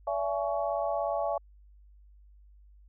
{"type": "tone cluster", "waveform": "sine", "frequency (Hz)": [572, 669, 842, 1117], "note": ["D5", "E5", "G#5", "C#6"], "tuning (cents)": [-46, 25, 24, 13], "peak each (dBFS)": [-32, -31, -34, -38], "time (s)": [0.07, 1.38], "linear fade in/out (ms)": 5, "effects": ["added 50 Hz sine -53 dBFS peak until 2.88 s"]}